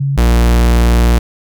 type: tone pair in turn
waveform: sine / 45% pulse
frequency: 138.59 / 58.91 Hz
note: C#3 / A#1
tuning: 0 / +19 cents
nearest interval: octave + minor third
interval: 1481 cents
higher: first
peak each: -12 / -7 dBFS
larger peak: second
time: 0-0.17 / 0.17-1.19 s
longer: second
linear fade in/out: 10 ms
effects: none